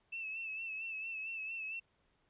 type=tone with vibrato; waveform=sine; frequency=2637 Hz; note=E7; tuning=in tune; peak=-39 dBFS; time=0.12-1.8 s; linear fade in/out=10 ms; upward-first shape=sine; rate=4.4 Hz; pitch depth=48 cents each way; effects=pink hiss -75 dBFS RMS until 2.29 s + resampled to 8000 Hz